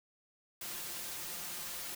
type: noise with comb filter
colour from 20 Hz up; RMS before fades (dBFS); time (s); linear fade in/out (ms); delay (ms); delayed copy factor
white; -42; 0.61-1.95; 5; 5.7; +0.65
effects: none